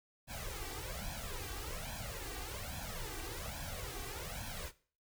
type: noise with flanger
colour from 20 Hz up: pink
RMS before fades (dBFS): -43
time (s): 0.27-4.72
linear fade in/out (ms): 50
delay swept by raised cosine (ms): 1.2 to 2.6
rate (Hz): 1.2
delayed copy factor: +0.95
effects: noise-tail reverb RT60 0.4 s tail -17 dB re dry